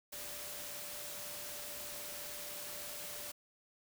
sine tone in noise, 588 Hz, D5, 2 cents sharp, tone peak -54 dBFS, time 0.12-3.32 s, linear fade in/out 10 ms, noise white, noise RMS -45 dBFS, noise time 0.12-3.32 s, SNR -12 dB, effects none

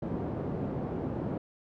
pink band-pass noise, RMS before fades -34 dBFS, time 0.02-1.38 s, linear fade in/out 5 ms, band 120 to 480 Hz, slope 12 dB/octave, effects none

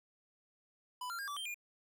square tone with pitch steps, 996 / 1380 / 1616 / 1159 / 3149 / 2417 Hz, B5 / F6 / G#6 / D6 / G7 / D7, +14 / -21 / -48 / -23 / +7 / +49 cents, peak -40 dBFS, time 1.01-1.544 s, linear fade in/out 5 ms, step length 89 ms, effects none

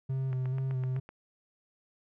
triangle tone with vibrato, 130.81 Hz, C3, in tune, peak -27 dBFS, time 0.09-1 s, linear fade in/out 10 ms, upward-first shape square, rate 2.3 Hz, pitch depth 26 cents each way
click train, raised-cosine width 0.5 ms, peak -31 dBFS, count 7, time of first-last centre 0.33-1.09 s, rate 7.89 Hz
effects none

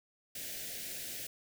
white band-stop noise, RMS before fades -42 dBFS, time 0.35-1.27 s, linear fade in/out 5 ms, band 710 to 1600 Hz, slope 48 dB/octave, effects none

